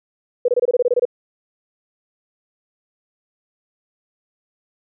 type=tone bursts; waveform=sine; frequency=490.7 Hz; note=B4; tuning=11 cents flat; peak=-12 dBFS; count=11; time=0.45-1.053 s; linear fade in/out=5 ms; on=33 ms; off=24 ms; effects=none